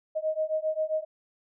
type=beating tone pair; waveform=sine; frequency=622.3 / 629.8 Hz; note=D#5 / D#5; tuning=0 / +21 cents; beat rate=7.5 Hz; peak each=-29 dBFS; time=0.15-1.05 s; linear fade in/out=20 ms; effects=none